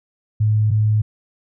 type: tone pair in turn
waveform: sine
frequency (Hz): 107.3 / 107.3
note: A2 / A2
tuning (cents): -43 / -43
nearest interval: unison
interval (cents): 0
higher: neither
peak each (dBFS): -13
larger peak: neither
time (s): 0.4-0.71 / 0.71-1.02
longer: neither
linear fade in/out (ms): 10
effects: none